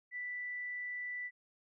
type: tone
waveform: sine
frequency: 1975.5 Hz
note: B6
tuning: in tune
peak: -38 dBFS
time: 0.11-1.31 s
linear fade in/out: 50 ms
effects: none